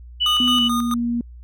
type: tone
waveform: sine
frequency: 2962 Hz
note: F#7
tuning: 1 cent sharp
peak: -16 dBFS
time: 0.2-0.69 s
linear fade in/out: 20 ms
type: tone with tremolo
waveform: square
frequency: 1227 Hz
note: D#6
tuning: 25 cents flat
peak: -22 dBFS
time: 0.26-0.94 s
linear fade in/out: 2 ms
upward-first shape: square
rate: 4.6 Hz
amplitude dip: 65%
type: tone with pitch glide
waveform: sine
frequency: 246.9 to 237 Hz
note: B3 to A#3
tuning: 0 to +29 cents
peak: -19 dBFS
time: 0.4-1.21 s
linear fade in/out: 2 ms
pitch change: -71 cents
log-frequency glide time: 0.57-0.62 s
effects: added 60 Hz sine -37 dBFS peak until 1.43 s